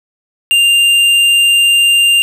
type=tone with hard clipping; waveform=sine; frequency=2794 Hz; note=F7; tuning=in tune; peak=-8 dBFS; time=0.51-2.22 s; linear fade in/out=0 ms; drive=8 dB; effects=none